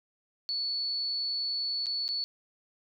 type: tone with dropouts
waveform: sine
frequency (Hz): 4435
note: C#8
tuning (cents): 0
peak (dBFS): -29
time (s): 0.49-2.24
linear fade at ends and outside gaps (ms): 0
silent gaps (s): 1.859-1.867 / 2.08-2.089
effects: none